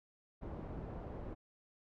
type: low-pass noise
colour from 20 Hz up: pink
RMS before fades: -45 dBFS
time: 0.41-1.35 s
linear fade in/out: 20 ms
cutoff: 710 Hz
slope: 12 dB/octave
effects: none